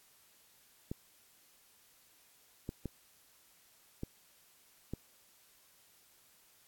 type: clicks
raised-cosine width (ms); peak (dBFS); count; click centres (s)
3; -25; 5; 0.915 / 2.691 / 2.857 / 4.034 / 4.936
effects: white hiss -65 dBFS RMS until 6.67 s + AAC 64 kbps